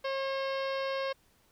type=harmonic tone with a mistuned harmonic; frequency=540 Hz; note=C#5; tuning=45 cents flat; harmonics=1 / 2 / 3 / 4 / 5 / 6 / 7 / 8 / 9 / 10; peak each=-32 / -38 / -42 / -44 / -46 / -48 / -49 / -50 / -51 / -52 dBFS; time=0.04-1.13 s; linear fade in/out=10 ms; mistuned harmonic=6; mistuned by=-48 cents; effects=pink hiss -67 dBFS RMS until 1.51 s